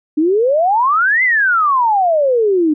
sine exponential two-way sweep, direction up then down, 293 to 2093 to 293 Hz, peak -10 dBFS, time 0.17-2.74 s, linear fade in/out 10 ms, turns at 1.23 s, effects none

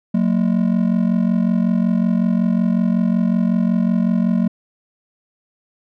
triangle ring-modulated tone, 206.2 Hz, G#3, 12 cents flat, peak -9 dBFS, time 0.14-4.48 s, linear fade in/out 5 ms, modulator 22.7 Hz, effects none

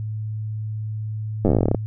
slowing click train, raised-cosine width 2 ms, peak -5 dBFS, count 17, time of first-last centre 1.45-1.747 s, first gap 9 ms, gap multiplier 1.09, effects added 108 Hz sine -25 dBFS peak until 1.86 s

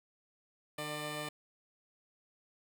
10% pulse tone pair together, 150.91 / 596 Hz, D3 / D5, +47 / +25 cents, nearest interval 2 octaves, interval 2378 cents, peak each -33 / -32 dBFS, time 0.78-1.29 s, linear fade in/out 5 ms, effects none

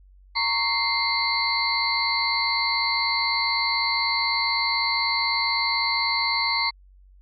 sine tone cluster, 924 / 1110 / 2099 / 4115 / 4468 Hz, A#5 / C#6 / C7 / C8 / C#8, -16 / +2 / +5 / -30 / +13 cents, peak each -28 / -31 / -25 / -28 / -27 dBFS, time 0.35-6.71 s, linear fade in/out 20 ms, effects added 47 Hz sine -49 dBFS peak until 7.21 s

